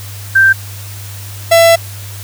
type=tone pair in turn; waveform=sine / 45% pulse; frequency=1568 / 668.3 Hz; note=G6 / E5; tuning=0 / +24 cents; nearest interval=octave + minor third; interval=1476 cents; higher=first; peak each=-4 dBFS; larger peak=neither; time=0.35-0.53 / 1.51-1.76 s; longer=second; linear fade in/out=10 ms; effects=added 100 Hz sine -26 dBFS peak until 2.23 s + white hiss -32 dBFS RMS until 2.23 s